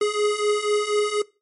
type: beating tone pair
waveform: square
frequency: 415.3 / 419.4 Hz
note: G#4 / G#4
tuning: 0 / +17 cents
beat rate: 4.1 Hz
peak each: -25 / -22 dBFS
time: 0.01-1.22 s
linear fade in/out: 5 ms
effects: noise-tail reverb RT60 0.3 s tail -22 dB re dry + MP3 48 kbps